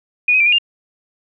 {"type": "tone with pitch steps", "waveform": "sine", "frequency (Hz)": [2459, 2525, 2356, 2444, 2804], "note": ["D#7", "D#7", "D7", "D#7", "F7"], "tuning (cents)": [-21, 25, 5, -32, 6], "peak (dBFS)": -10, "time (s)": [0.28, 0.585], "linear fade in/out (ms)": 5, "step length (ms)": 61, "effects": []}